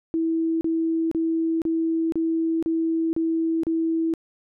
sine tone bursts, 326.4 Hz, E4, 17 cents flat, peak -20 dBFS, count 8, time 0.14-4.138 s, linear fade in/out 0 ms, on 470 ms, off 34 ms, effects none

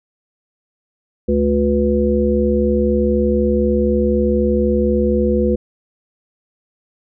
harmonic tone with a mistuned harmonic, 72 Hz, D2, 34 cents flat, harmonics 1 / 3 / 5 / 7, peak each -20 / -17 / -19 / -18 dBFS, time 1.28-5.56 s, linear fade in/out 10 ms, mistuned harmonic 7, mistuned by -39 cents, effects none

